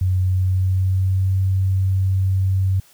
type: tone with pitch glide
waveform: sine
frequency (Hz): 92.5 to 95.1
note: F#2 to F#2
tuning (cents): 0 to +48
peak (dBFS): -15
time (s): 0.01-2.8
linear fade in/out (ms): 5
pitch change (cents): +48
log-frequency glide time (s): 0.2-1.35
effects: white hiss -52 dBFS RMS until 2.93 s